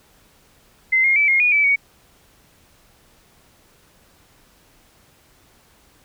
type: tone with pitch steps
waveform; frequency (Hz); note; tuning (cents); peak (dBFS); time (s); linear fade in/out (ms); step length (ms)
sine; 2065 / 2136 / 2309 / 2141 / 2452 / 2307 / 2242; C7 / C7 / D7 / C7 / D#7 / D7 / C#7; -23 / +35 / -30 / +39 / -26 / -31 / +19; -13; 0.92-1.76; 10; 120
effects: pink hiss -55 dBFS RMS until 6.04 s